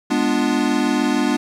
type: chord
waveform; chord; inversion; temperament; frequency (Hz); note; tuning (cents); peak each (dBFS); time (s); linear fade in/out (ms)
square; G# diminished seventh; none; equal; 207.7 / 246.9 / 293.7 / 349.2; G#3 / B3 / D4 / F4; 0 / 0 / 0 / 0; -25 / -21 / -21 / -26; 0.1-1.37; 10
effects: low-pass 8000 Hz 12 dB/octave + 9-bit